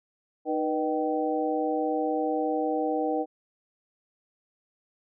harmonic tone with a mistuned harmonic, 154.3 Hz, D#3, 14 cents flat, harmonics 2 / 3 / 4 / 5, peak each -29 / -29 / -33 / -30 dBFS, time 0.45-3.26 s, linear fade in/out 50 ms, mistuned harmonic 3, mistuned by +86 cents, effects none

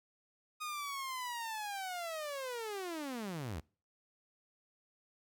sawtooth linear sweep, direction down, 1244.5 to 65.41 Hz, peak -35 dBFS, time 0.6-3.61 s, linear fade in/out 20 ms, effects noise-tail reverb RT60 0.4 s tail -25 dB re dry

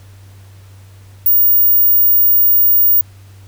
sine tone, 15440 Hz, B9, 40 cents flat, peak -7 dBFS, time 1.26-3.01 s, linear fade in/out 2 ms, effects added 97 Hz sine -37 dBFS peak until 3.47 s + pink hiss -49 dBFS RMS until 3.47 s

